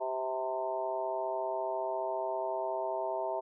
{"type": "harmonic tone with a mistuned harmonic", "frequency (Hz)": 130.1, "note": "C3", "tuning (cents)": -9, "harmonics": [3, 4, 5, 6, 7, 8], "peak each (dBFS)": [-39, -43, -34, -45, -37, -48], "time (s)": [0, 3.41], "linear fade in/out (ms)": 20, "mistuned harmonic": 6, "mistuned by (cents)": 77, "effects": []}